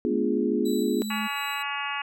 sine chord, B diminished seventh, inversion none, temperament equal, 246.9 / 293.7 / 349.2 / 415.3 Hz, B3 / D4 / F4 / Ab4, 0 / 0 / 0 / 0 cents, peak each -27 / -30 / -28 / -28 dBFS, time 0.05-1.02 s, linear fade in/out 0 ms
sine tone, 214 Hz, A3, 48 cents flat, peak -29 dBFS, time 0.09-1.28 s, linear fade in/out 20 ms
20% pulse tone with tremolo, 3945 Hz, B7, 3 cents flat, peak -31 dBFS, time 0.65-1.63 s, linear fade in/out 10 ms, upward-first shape square, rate 2.8 Hz, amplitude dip 30%
harmonic tone, 283.5 Hz, C#4, 39 cents sharp, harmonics 3 / 4 / 5 / 6 / 7 / 8 / 9 / 10, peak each -35 / -34 / -38 / -37 / -38 / -40 / -35 / -36 dBFS, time 1.1-2.02 s, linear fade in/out 5 ms
effects none

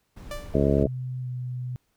brown noise, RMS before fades -39 dBFS, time 0.16-0.84 s, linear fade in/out 10 ms
sawtooth tone with exponential decay, 587.3 Hz, D5, in tune, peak -27 dBFS, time 0.31-0.65 s, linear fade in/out 2 ms, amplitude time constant 73 ms
harmonic tone, 69.9 Hz, C#2, 15 cents sharp, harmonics 1 / 2 / 3 / 4 / 5 / 6 / 7 / 8 / 9, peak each -27 / -25 / -26 / -27 / -29 / -26 / -31 / -31 / -29 dBFS, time 0.54-0.87 s, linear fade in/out 5 ms
sine tone with pitch glide, 127.3 to 125.19 Hz, C3 to B2, -47 to +24 cents, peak -29 dBFS, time 0.82-1.76 s, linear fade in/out 0 ms, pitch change -29 cents, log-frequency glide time 1.21-1.28 s
effects pink hiss -72 dBFS RMS until 1.96 s

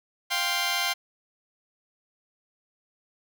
10% pulse chord, F suspended second, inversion none, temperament just, 698.5 / 785.8 / 1047.7 Hz, F5 / G5 / C6, 0 / +4 / +2 cents, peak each -22 dBFS, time 0.3-0.94 s, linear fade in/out 20 ms, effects none

